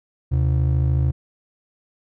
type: ring-modulated tone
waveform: triangle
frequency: 103.5 Hz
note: G#2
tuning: 5 cents flat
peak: -11 dBFS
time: 0.31-1.12 s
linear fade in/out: 20 ms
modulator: 26.8 Hz
effects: none